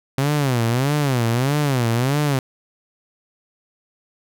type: tone with vibrato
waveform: sawtooth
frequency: 130.81 Hz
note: C3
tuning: in tune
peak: -13 dBFS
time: 0.18-2.39 s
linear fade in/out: 2 ms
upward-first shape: sine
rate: 1.6 Hz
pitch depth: 230 cents each way
effects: none